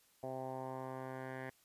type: tone with low-pass filter sweep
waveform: 10% pulse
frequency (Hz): 130.81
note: C3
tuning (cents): 0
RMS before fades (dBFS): -44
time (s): 0.23-1.5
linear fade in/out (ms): 5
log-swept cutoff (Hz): 690 to 1800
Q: 3
effects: white hiss -70 dBFS RMS until 1.64 s + resampled to 32000 Hz